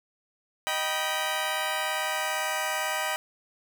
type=chord; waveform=15% pulse; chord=Eb augmented; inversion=none; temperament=just; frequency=622.3 / 777.8 / 972.3 Hz; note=Eb5 / G5 / B5; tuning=0 / -14 / -27 cents; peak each=-25 dBFS; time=0.67-3.16 s; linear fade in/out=0 ms; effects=none